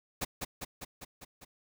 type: noise with echo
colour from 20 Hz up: pink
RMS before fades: -33 dBFS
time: 0.21-0.25 s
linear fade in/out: 10 ms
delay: 200 ms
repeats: 6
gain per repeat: -3 dB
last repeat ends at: 1.45 s
effects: none